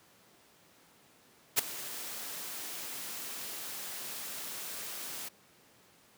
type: noise with ADSR envelope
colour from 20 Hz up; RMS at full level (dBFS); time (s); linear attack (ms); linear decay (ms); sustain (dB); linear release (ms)
white; -23; 1.56-5.29; 30; 7; -18; 13
effects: pink hiss -62 dBFS RMS until 6.17 s + high-pass 150 Hz 12 dB/octave

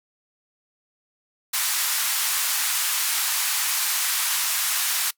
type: band-pass noise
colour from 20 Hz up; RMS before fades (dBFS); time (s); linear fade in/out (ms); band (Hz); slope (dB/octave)
white; -24; 1.53-5.11; 10; 920 to 15000; 24
effects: noise-tail reverb RT60 0.1 s tail -22 dB re dry

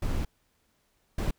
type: noise bursts at uneven times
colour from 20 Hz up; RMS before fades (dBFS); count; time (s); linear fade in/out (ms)
brown; -28; 2; 0.02-0.25 / 1.18-1.31; 5
effects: pink hiss -71 dBFS RMS until 1.38 s

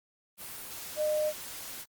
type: tone in noise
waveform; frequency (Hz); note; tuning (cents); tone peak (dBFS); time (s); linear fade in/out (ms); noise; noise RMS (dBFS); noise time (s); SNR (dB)
sine; 609; D#5; -37; -26; 0.96-1.33; 50; white; -42; 0.37-1.86; +13
effects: Opus 32 kbps

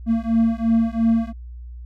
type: beating tone pair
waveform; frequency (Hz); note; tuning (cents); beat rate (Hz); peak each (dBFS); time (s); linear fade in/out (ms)
triangle; 226.2 / 229.1; A3 / A#3; +48 / -30; 2.9; -17; 0.06-1.33; 50
effects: added 60 Hz sine -33 dBFS peak until 1.85 s

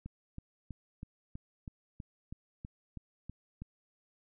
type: click train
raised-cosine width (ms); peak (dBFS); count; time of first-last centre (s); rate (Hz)
5; -30; 12; 0.06-3.62; 3.09
effects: none

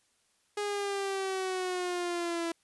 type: exponential sweep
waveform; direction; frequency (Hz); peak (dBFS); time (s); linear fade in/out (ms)
sawtooth; down; 414.8 to 333; -27; 0.57-2.52; 5
effects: white hiss -71 dBFS RMS until 2.63 s + resampled to 24000 Hz

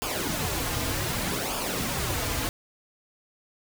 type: noise with flanger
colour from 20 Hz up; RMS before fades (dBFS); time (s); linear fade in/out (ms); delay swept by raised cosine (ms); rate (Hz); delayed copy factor
pink; -29; 0.02-2.49; 0; 0.5 to 5.4; 0.65; -0.65
effects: none

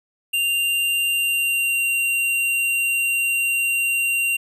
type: tone with pitch glide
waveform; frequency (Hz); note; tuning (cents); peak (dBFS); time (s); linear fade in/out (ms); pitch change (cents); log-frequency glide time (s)
square; 2784 to 2763; F7 to F7; -6 to -19; -19; 0.33-4.37; 10; -13; 1.11-1.82
effects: none

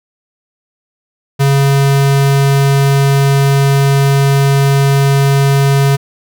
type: tone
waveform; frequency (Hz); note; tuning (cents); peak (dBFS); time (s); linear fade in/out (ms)
square; 138.59; C#3; 0; -8; 1.39-5.97; 20
effects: none

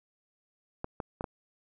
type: clicks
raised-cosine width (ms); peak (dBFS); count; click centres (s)
1; -20; 4; 0.844 / 1.002 / 1.209 / 1.242
effects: none

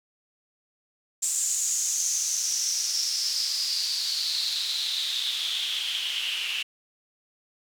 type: noise with band-pass filter sweep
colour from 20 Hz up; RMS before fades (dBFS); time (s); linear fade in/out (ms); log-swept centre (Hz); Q
white; -28; 1.22-6.63; 10; 7500 to 2800; 6.9
effects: none

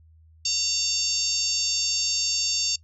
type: harmonic tone with a mistuned harmonic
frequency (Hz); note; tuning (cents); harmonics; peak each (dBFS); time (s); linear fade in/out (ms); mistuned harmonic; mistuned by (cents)
918; A#5; -27; 3 / 4 / 5 / 6 / 7 / 8; -34 / -36 / -26 / -30 / -29 / -33; 0.45-2.76; 5; 4; -34
effects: noise-tail reverb RT60 0.1 s tail -21 dB re dry + added 80 Hz sine -51 dBFS peak until 2.83 s

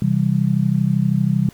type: chord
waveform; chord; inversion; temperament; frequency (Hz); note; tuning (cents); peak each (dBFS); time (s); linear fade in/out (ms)
sine; C major; none; just; 130.81 / 163.52 / 196.22; C3 / E3 / G3; 0 / -14 / +2; -19; 0.02-1.49; 2
effects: pink hiss -48 dBFS RMS until 1.53 s

